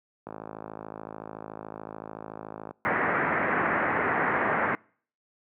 click train, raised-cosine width 1 ms, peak -23 dBFS, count 132, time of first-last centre 0.27-2.709 s, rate 53.7 Hz
white low-pass noise, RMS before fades -26 dBFS, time 2.85-4.75 s, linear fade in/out 0 ms, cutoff 2000 Hz, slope 48 dB/octave
effects noise-tail reverb RT60 0.5 s tail -26 dB re dry + high-pass 150 Hz 12 dB/octave

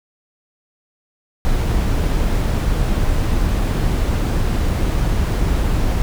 brown noise, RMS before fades -17 dBFS, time 1.45-6.02 s, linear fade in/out 0 ms, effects none

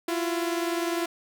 sawtooth tone pair together, 336.8 / 356.8 Hz, E4 / F4, +37 / +37 cents, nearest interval minor second, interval 100 cents, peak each -23 / -28 dBFS, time 0.08-1.06 s, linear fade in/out 5 ms, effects none

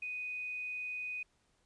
sine tone with quantisation, 2489 Hz, D#7, in tune, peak -37 dBFS, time 0.02-1.23 s, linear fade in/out 5 ms, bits 11, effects pink hiss -74 dBFS RMS until 1.65 s + resampled to 22050 Hz

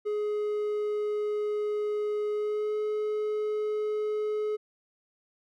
triangle tone with pitch glide, 419.6 to 425 Hz, G#4 to G#4, +18 to +40 cents, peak -25 dBFS, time 0.05-4.57 s, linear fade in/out 20 ms, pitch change +22 cents, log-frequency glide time 2.32-2.76 s, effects none

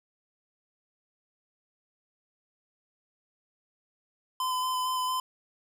square tone with vibrato, 1018 Hz, C6, 48 cents flat, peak -28 dBFS, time 4.4-5.2 s, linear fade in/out 2 ms, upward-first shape square, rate 4.4 Hz, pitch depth 11 cents each way, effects none

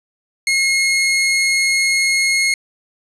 sawtooth tone, 2159 Hz, C#7, 46 cents flat, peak -10 dBFS, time 0.47-2.54 s, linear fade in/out 2 ms, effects resampled to 24000 Hz + 8-bit

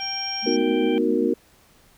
harmonic tone, 784 Hz, G5, in tune, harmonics 1 / 2 / 3 / 4, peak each -34 / -41 / -35 / -36 dBFS, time 0-0.98 s, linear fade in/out 0 ms
sine tone, 5580 Hz, F8, 2 cents flat, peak -27 dBFS, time 0-0.57 s, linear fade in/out 20 ms
sine tone with tremolo, 220 Hz, A3, in tune, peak -26 dBFS, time 0.42-1.34 s, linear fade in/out 50 ms, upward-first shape sine, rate 7.6 Hz, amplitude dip 55%
sine chord, B major seventh, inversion none, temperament equal with one note detuned, 251 / 311.1 / 370 / 466.2 Hz, B3 / D#4 / F#4 / A#4, +28 / 0 / 0 / 0 cents, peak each -24 dBFS, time 0.46-1.34 s, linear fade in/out 5 ms
effects pink hiss -56 dBFS RMS until 1.97 s

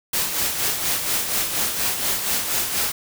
white noise with tremolo, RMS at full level -21 dBFS, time 0.13-2.92 s, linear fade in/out 5 ms, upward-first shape sine, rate 4.2 Hz, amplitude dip 50%, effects none

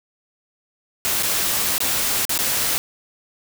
white noise with dropouts, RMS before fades -21 dBFS, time 1.05-2.78 s, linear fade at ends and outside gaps 0 ms, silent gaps 1.225-1.232 / 1.781-1.804 / 2.252-2.294 / 2.377-2.389 s, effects none

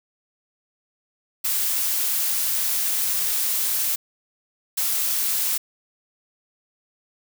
blue noise bursts at uneven times, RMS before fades -23 dBFS, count 2, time 1.44-3.96 / 4.77-5.58 s, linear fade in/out 10 ms, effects none

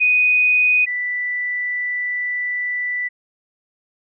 sine tone pair in turn, 2489 / 1975.5 Hz, D#7 / B6, 0 / 0 cents, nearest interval major third, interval 400 cents, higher first, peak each -12 / -20 dBFS, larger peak first, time 0-0.86 / 0.86-3.09 s, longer second, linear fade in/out 20 ms, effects none

